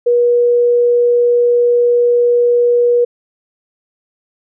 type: tone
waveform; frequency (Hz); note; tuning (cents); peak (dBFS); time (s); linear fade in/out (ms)
sine; 481.5; B4; -44; -8; 0.06-3.05; 10
effects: none